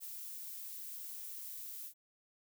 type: noise with ADSR envelope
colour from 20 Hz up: violet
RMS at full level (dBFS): -44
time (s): 0-1.94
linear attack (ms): 41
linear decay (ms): 17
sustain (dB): -2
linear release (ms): 82
effects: none